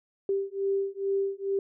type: beating tone pair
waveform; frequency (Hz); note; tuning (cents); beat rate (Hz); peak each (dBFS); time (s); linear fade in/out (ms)
sine; 391.9 / 394.2; G4 / G4; 0 / +10; 2.3; -29; 0.29-1.59; 2
effects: none